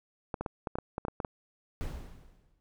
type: clicks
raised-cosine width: 1 ms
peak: -19 dBFS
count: 11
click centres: 0.342 / 0.41 / 0.462 / 0.672 / 0.755 / 0.786 / 0.981 / 1.051 / 1.083 / 1.202 / 1.248 s
type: noise with exponential decay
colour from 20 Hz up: brown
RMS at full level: -33 dBFS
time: 1.81-2.6 s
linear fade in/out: 0 ms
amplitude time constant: 170 ms
effects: none